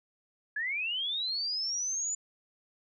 sine linear sweep, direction up, 1661.2 to 7040 Hz, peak -30 dBFS, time 0.56-2.15 s, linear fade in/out 5 ms, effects none

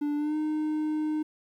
triangle tone with pitch glide, 293.1 to 307.1 Hz, D4 to D#4, -3 to -23 cents, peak -24 dBFS, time 0.01-1.23 s, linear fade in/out 10 ms, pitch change +80 cents, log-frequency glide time 0.16-0.36 s, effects 11-bit

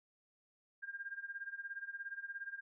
sine tone with tremolo, 1605 Hz, G6, 40 cents sharp, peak -39 dBFS, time 0.82-2.61 s, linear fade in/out 20 ms, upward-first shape sine, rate 17 Hz, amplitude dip 85%, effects none

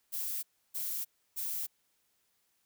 violet noise bursts, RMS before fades -36 dBFS, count 3, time 0.12-1.67 s, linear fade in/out 20 ms, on 310 ms, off 310 ms, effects white hiss -75 dBFS RMS until 2.65 s

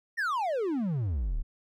triangle exponential sweep, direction down, 1903 to 30 Hz, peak -25 dBFS, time 0.17-1.43 s, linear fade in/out 20 ms, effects none

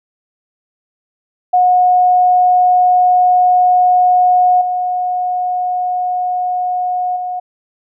sine tone with level steps, 726 Hz, F#5, 33 cents flat, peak -7 / -14 / -18 dBFS, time 1.53-7.4 s, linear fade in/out 10 ms, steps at 4.61 / 7.16 s, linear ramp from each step 5 ms, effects none

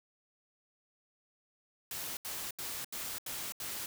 white noise bursts, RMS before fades -40 dBFS, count 6, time 1.91-3.86 s, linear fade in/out 2 ms, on 260 ms, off 78 ms, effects none

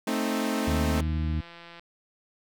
sawtooth chord, A diminished, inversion none, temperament equal with one note detuned, 220 / 263 / 311.1 Hz, A3 / C4 / Eb4, 0 / +9 / 0 cents, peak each -25 / -26 / -28 dBFS, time 0.07-1.01 s, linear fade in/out 5 ms
harmonic tone, 77.8 Hz, D#2, in tune, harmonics 1 / 2 / 3 / 4, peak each -26 / -32 / -36 / -38 dBFS, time 0.67-1.41 s, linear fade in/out 10 ms
click train, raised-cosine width 0.3 ms, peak -30 dBFS, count 143, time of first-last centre 0.96-1.795 s, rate 170 Hz
effects none

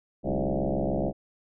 sine tone with frequency modulation, 191.2 Hz, G3, 43 cents flat, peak -24 dBFS, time 0.23-1.13 s, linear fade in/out 50 ms, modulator 66.9 Hz, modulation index 7.3, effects none

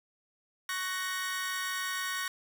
sawtooth chord, F# major, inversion second, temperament equal with one note detuned, 1108.7 / 1493.7 / 1864.7 Hz, C#6 / F#6 / A#6, 0 / +16 / 0 cents, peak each -34 / -34 / -32 dBFS, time 0.69-2.28 s, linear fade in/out 2 ms, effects none

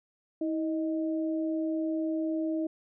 sine tone pair together, 320.8 / 623 Hz, E4 / D#5, -47 / +2 cents, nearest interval major seventh, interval 1149 cents, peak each -28 / -36 dBFS, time 0.41-2.67 s, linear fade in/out 5 ms, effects none

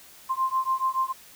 sine beating tone pair, 1046 / 1053 Hz, C6 / C6, -1 / +11 cents, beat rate 7 Hz, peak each -26 dBFS, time 0.29-1.13 s, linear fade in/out 20 ms, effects white hiss -50 dBFS RMS until 1.35 s

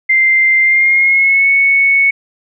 sine tone with pitch glide, 2089 to 2213 Hz, C7 to C#7, -3 to -3 cents, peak -7 dBFS, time 0.09-2.11 s, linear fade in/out 10 ms, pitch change +100 cents, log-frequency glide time 0.61-1.49 s, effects none

